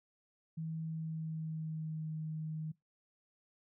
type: tone with pitch glide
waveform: sine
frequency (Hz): 160.8 to 156.76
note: E3 to D#3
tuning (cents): -43 to +13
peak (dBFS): -37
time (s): 0.57-2.72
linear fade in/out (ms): 10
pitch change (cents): -44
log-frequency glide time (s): 0.82-2.09
effects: noise-tail reverb RT60 0.2 s tail -23 dB re dry